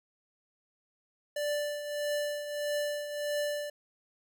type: tone with tremolo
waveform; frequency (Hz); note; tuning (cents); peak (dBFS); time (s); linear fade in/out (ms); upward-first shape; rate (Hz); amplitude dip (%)
square; 587.3; D5; 0; -29; 1.36-3.7; 5; triangle; 1.6; 65
effects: none